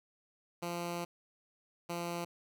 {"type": "tone pair in turn", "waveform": "10% pulse", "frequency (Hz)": [172.7, 172.02], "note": ["F3", "F3"], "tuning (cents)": [-19, -26], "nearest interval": "unison", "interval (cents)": 7, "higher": "first", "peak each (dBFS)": -28, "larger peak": "neither", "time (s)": [[0.62, 1.05], [1.89, 2.25]], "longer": "first", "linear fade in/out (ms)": 10, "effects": []}